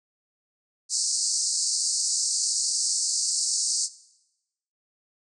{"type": "band-pass noise", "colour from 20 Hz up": "white", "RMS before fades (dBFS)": -26, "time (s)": [0.89, 3.89], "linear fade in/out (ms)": 50, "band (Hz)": [4400, 8800], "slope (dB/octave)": 96, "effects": ["noise-tail reverb RT60 0.9 s tail -18 dB re dry"]}